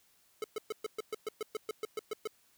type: tone bursts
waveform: square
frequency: 431.9 Hz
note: A4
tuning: 32 cents flat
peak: -34 dBFS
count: 14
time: 0.42-2.274 s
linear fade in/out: 2 ms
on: 21 ms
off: 120 ms
effects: white hiss -68 dBFS RMS until 2.57 s